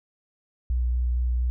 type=tone with vibrato; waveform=sine; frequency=61.1 Hz; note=B1; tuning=18 cents flat; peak=-21 dBFS; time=0.7-1.5 s; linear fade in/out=0 ms; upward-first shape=square; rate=4.3 Hz; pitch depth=10 cents each way; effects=none